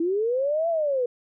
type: linear two-way sweep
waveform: sine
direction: up then down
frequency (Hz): 321.8 to 682 to 476.2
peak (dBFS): -21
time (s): 0-1.06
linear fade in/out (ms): 5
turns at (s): 0.69
effects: none